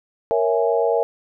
sine chord, A# half-diminished seventh, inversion none, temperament equal, 466.2 / 554.4 / 659.3 / 830.6 Hz, A#4 / C#5 / E5 / G#5, 0 / 0 / 0 / 0 cents, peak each -19 / -23 / -22 / -25 dBFS, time 0.31-1.03 s, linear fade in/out 0 ms, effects none

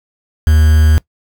triangle tone with quantisation, 77.8 Hz, D#2, in tune, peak -4 dBFS, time 0.47-0.98 s, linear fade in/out 0 ms, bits 4, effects noise-tail reverb RT60 0.1 s tail -21 dB re dry

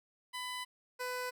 15% pulse tone pair in turn, 1000 / 500 Hz, B5 / B4, +21 / +21 cents, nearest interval octave, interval 1200 cents, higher first, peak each -32 / -30 dBFS, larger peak second, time 0.33-0.65 / 0.99-1.31 s, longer neither, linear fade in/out 20 ms, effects none

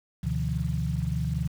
sine tone cluster, 72.9 / 125.5 / 149.1 / 170.2 Hz, D2 / B2 / D3 / F3, -12 / +28 / +27 / -44 cents, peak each -31 dBFS, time 0.23-1.48 s, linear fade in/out 10 ms, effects 8-bit

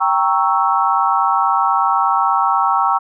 sine chord, G diminished seventh, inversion none, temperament equal, 784 / 932.3 / 1108.7 / 1318.5 Hz, G5 / Bb5 / Db6 / Fb6, 0 / 0 / 0 / 0 cents, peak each -18 dBFS, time 0-2.99 s, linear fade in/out 20 ms, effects none

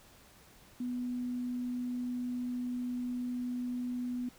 sine tone, 246.9 Hz, B3, in tune, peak -33 dBFS, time 0.8-4.29 s, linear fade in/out 5 ms, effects pink hiss -59 dBFS RMS until 4.38 s

